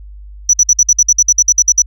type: tone bursts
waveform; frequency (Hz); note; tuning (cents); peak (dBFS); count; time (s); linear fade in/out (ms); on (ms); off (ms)
sine; 5920; F#8; 0; -3; 14; 0.49-1.821; 5; 44; 55
effects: tanh soft clip ceiling -2 dBFS + added 50 Hz sine -30 dBFS peak until 1.86 s